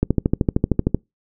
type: click train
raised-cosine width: 3 ms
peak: -3 dBFS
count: 13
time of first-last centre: 0.03-0.946 s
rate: 13.1 Hz
effects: noise-tail reverb RT60 0.2 s tail -26 dB re dry